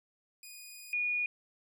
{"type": "tone pair in turn", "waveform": ["10% pulse", "sine"], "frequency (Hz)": [2469, 2449], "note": ["D#7", "D#7"], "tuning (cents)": [-14, -28], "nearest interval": "unison", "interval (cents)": 14, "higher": "first", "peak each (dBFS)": [-38, -29], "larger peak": "second", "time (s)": [[0.43, 0.93], [0.93, 1.26]], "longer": "first", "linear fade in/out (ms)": 2, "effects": []}